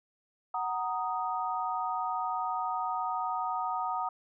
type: chord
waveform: sine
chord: D# minor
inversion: first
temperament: equal with one note detuned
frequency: 744.3 / 932.3 / 1244.5 Hz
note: F#5 / A#5 / D#6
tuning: +10 / 0 / 0 cents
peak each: -34 dBFS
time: 0.54-4.09 s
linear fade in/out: 5 ms
effects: none